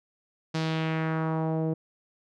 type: tone with low-pass filter sweep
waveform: sawtooth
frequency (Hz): 160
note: D#3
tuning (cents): +49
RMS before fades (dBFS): -28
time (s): 0.54-1.74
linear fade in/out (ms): 10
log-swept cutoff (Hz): 5200 to 470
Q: 1.7
effects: none